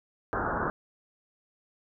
white low-pass noise, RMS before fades -30 dBFS, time 0.33-0.7 s, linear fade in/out 0 ms, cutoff 1600 Hz, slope 96 dB/octave, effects none

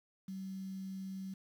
sine tone with quantisation, 191.1 Hz, G3, 44 cents flat, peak -40 dBFS, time 0.28-1.34 s, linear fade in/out 5 ms, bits 10, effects none

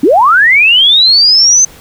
sine linear sweep, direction up, 246.9 to 6272 Hz, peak -3 dBFS, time 0.03-1.65 s, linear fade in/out 5 ms, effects pink hiss -37 dBFS RMS until 1.8 s

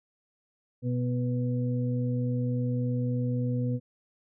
harmonic tone, 123.47 Hz, B2, in tune, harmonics 1 / 2 / 4, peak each -27 / -31 / -37 dBFS, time 0.82-3.8 s, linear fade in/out 50 ms, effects none

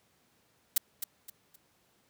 blue noise with echo, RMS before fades -24 dBFS, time 0.76-0.78 s, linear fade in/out 5 ms, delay 260 ms, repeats 3, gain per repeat -10 dB, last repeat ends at 1.56 s, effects pink hiss -69 dBFS RMS until 2.09 s + high-pass 100 Hz 12 dB/octave

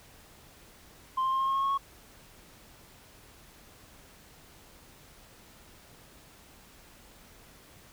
sine tone with pitch steps, 1046.5 / 1054.4 / 1062.3 / 1070.3 / 1078.4 / 1086.5 / 1094.7 / 1103 Hz, C6 / C6 / C6 / C6 / C#6 / C#6 / C#6 / C#6, 0 / +13 / +26 / +39 / -48 / -35 / -22 / -9 cents, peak -23 dBFS, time 1.17-1.778 s, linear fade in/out 10 ms, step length 76 ms, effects tanh soft clip ceiling -24 dBFS + pink hiss -55 dBFS RMS until 7.92 s

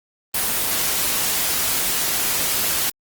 white noise, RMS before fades -21 dBFS, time 0.34-2.9 s, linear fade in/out 5 ms, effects Opus 24 kbps

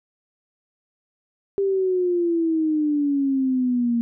sine exponential sweep, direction down, 398.2 to 232.2 Hz, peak -18 dBFS, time 1.58-4.01 s, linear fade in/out 0 ms, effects none

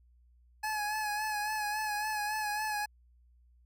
25% pulse tone with vibrato, 847 Hz, G#5, 34 cents sharp, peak -28 dBFS, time 0.63-2.86 s, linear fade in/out 10 ms, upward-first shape sine, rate 3.6 Hz, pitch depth 38 cents each way, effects added 60 Hz sine -60 dBFS peak until 3.65 s

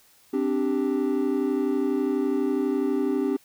triangle chord, C suspended second, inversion none, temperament equal, 261.6 / 293.7 / 392 Hz, C4 / D4 / G4, 0 / 0 / 0 cents, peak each -24 dBFS, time 0.33-3.37 s, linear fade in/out 10 ms, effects tanh soft clip ceiling -11 dBFS + white hiss -58 dBFS RMS until 3.44 s

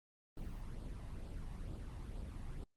brown noise with flanger, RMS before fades -45 dBFS, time 0.37-2.64 s, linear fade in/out 2 ms, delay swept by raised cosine 0.23 to 1.09 ms, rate 2.2 Hz, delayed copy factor +0.5, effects Opus 32 kbps

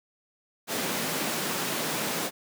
pink high-pass noise, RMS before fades -30 dBFS, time 0.67-2.31 s, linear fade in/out 50 ms, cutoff 170 Hz, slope 24 dB/octave, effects none

